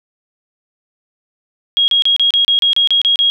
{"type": "tone bursts", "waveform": "sine", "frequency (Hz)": 3283, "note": "G#7", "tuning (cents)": -21, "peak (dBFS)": -9, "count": 11, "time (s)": [1.77, 3.3], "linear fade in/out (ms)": 0, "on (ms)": 110, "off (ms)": 32, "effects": []}